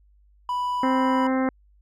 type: tone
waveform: triangle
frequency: 987.8 Hz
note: B5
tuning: in tune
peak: -21 dBFS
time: 0.49-1.27 s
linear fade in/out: 2 ms
type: harmonic tone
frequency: 261.6 Hz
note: C4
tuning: in tune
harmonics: 1 / 2 / 3 / 4 / 5 / 6 / 7 / 8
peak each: -21 / -27 / -31 / -33 / -35 / -37 / -38 / -39 dBFS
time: 0.83-1.49 s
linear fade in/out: 2 ms
effects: added 50 Hz sine -54 dBFS peak until 1.81 s + MP3 96 kbps